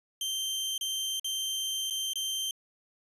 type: tone with dropouts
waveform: sawtooth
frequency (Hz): 3136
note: G7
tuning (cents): 0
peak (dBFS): -27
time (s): 0.21-2.51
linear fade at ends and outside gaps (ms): 2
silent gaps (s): 0.779-0.81 / 1.197-1.244 / 1.9-1.907 / 2.134-2.156
effects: resampled to 32000 Hz